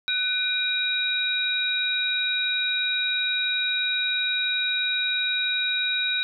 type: tone cluster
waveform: sine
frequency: 1499 / 2412 / 3817 Hz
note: F#6 / D7 / A#7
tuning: +22 / +46 / +40 cents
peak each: -29 / -29 / -24 dBFS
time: 0.08-6.23 s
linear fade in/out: 0 ms
effects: none